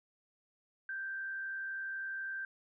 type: tone with frequency modulation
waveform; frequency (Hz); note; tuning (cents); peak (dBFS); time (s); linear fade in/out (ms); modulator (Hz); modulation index
sine; 1568; G6; 0; -37; 0.89-2.45; 2; 72.1; 0.38
effects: none